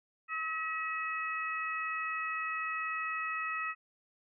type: harmonic tone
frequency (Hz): 641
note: E5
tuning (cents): -49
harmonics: 2 / 3 / 4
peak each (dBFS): -36 / -38 / -39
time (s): 0.28-3.75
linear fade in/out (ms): 50
effects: none